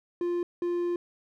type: tone pair in turn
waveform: triangle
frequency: 349.2 / 349.2 Hz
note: F4 / F4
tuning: 0 / 0 cents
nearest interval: unison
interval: 0 cents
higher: neither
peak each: -24 dBFS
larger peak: neither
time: 0.21-0.43 / 0.62-0.96 s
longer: second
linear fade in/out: 2 ms
effects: none